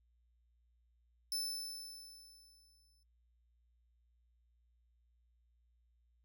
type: tone with exponential decay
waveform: sawtooth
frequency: 5274 Hz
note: E8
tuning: in tune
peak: -32 dBFS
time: 1.32-3.03 s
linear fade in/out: 1 ms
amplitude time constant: 370 ms
effects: noise-tail reverb RT60 0.1 s tail -20 dB re dry + added 59 Hz sine -70 dBFS peak until 6.24 s